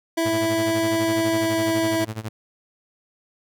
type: tone with pitch glide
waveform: 25% pulse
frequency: 329.6 to 327.1 Hz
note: E4 to E4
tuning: 0 to -13 cents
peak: -16 dBFS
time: 0.17-2.05 s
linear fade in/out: 10 ms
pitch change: -13 cents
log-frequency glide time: 0.94-1.92 s
type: tone with tremolo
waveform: sawtooth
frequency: 110 Hz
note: A2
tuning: in tune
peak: -22 dBFS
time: 0.25-2.29 s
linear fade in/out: 10 ms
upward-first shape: sine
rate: 12 Hz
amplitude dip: 90%
effects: none